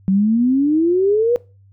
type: exponential sweep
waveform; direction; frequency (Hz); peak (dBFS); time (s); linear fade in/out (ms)
sine; up; 186.4 to 493.9; -12; 0.08-1.36; 0
effects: noise-tail reverb RT60 0.3 s tail -21 dB re dry + added 98 Hz sine -46 dBFS peak until 1.72 s